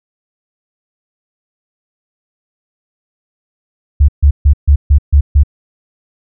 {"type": "tone bursts", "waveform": "sine", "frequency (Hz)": 71.5, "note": "D2", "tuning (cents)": -46, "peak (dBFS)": -3, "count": 7, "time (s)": [4, 5.435], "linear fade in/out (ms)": 10, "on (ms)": 85, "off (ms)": 140, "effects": []}